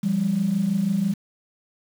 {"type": "tone pair together", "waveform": "sine", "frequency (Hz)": [173.2, 199.29], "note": ["F3", "G3"], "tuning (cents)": [-14, 29], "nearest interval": "major second", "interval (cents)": 243, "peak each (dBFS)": [-24, -20], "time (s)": [0.03, 1.14], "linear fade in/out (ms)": 10, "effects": ["tanh soft clip ceiling -13 dBFS", "7-bit"]}